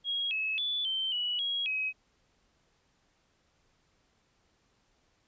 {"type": "tone with pitch steps", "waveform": "sine", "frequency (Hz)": [3293, 2583, 3462, 3108, 2938, 3300, 2542], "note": ["G#7", "E7", "A7", "G7", "F#7", "G#7", "D#7"], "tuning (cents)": [-15, -36, -29, -16, -13, -12, 36], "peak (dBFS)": -29, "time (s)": [0.04, 1.93], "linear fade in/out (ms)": 50, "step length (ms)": 270, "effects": ["pink hiss -71 dBFS RMS until 5.27 s", "resampled to 16000 Hz"]}